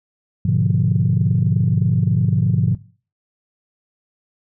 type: chord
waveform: sine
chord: G# diminished seventh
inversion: none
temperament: equal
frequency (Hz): 103.83 / 123.47 / 146.83 / 174.61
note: G#2 / B2 / D3 / F3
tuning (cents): 0 / 0 / 0 / 0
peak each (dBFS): -19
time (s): 0.45-2.75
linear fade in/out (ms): 5
effects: noise-tail reverb RT60 0.4 s tail -18 dB re dry + tanh soft clip ceiling -6 dBFS